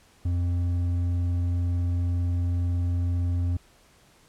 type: tone with hard clipping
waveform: sine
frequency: 87.8 Hz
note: F2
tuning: 10 cents sharp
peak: -24 dBFS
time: 0.25-3.57 s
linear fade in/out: 5 ms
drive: 5 dB
effects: pink hiss -58 dBFS RMS until 4.28 s + low-pass 11000 Hz 12 dB/octave